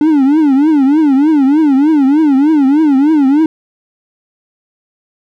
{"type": "tone with vibrato", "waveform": "triangle", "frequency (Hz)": 290, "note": "D4", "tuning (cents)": -22, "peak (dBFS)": -4, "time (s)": [0.01, 3.46], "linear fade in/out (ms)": 2, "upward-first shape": "triangle", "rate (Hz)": 3.3, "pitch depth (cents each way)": 200, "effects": []}